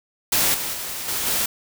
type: noise with level steps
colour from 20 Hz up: white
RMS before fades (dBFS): -19 / -27 / -30 / -25 / -22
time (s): 0.32-1.46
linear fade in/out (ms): 5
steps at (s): 0.54 / 0.73 / 1.08 / 1.26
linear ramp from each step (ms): 5
effects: none